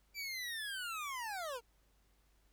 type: linear sweep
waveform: 25% pulse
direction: down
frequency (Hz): 2349 to 443.9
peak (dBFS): -36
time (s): 0.14-1.61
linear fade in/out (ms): 50
effects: added 50 Hz sine -70 dBFS peak until 2.52 s + pink hiss -75 dBFS RMS until 2.52 s